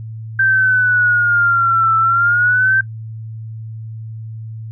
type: exponential two-way sweep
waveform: sine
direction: down then up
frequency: 1568 to 1322 to 1568 Hz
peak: -10 dBFS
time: 0.39-2.81 s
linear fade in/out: 5 ms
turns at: 1.97 s
effects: noise-tail reverb RT60 0.1 s tail -20 dB re dry + added 111 Hz sine -26 dBFS peak until 4.71 s